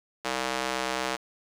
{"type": "tone with high-pass filter", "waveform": "square", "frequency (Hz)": 64.2, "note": "C2", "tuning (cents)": -32, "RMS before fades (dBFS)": -30, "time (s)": [0.24, 1.17], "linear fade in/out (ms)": 20, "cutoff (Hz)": 560, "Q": 0.64, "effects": ["low-pass 8000 Hz 12 dB/octave", "8-bit"]}